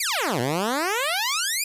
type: exponential two-way sweep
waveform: 10% pulse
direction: down then up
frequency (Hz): 2504 to 114.8 to 2504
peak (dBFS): -14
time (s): 0-1.64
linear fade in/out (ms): 5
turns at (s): 0.4
effects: resampled to 32000 Hz + 9-bit